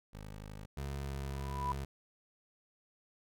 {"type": "tone", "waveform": "15% pulse", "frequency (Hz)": 51.91, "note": "G#1", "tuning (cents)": 0, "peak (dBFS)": -39, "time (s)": [0.13, 0.66], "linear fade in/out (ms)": 10}
{"type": "tone with pitch glide", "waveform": "25% pulse", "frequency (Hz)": [69.3, 68.5], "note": ["C#2", "C#2"], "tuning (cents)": [0, -20], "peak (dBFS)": -34, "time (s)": [0.77, 1.85], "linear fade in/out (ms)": 5, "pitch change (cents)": -20, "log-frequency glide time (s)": [1.02, 1.12]}
{"type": "tone with exponential growth", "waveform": "sine", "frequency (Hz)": 987.8, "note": "B5", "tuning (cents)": 0, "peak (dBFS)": -30, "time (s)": [1.16, 1.72], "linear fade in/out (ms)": 1, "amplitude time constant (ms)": 120}
{"effects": []}